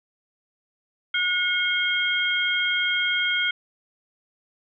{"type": "tone cluster", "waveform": "sine", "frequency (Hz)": [1449, 2169, 3214], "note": ["F#6", "C#7", "G7"], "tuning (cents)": [-37, -38, 43], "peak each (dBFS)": -25, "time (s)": [1.14, 3.51], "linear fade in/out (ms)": 5, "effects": []}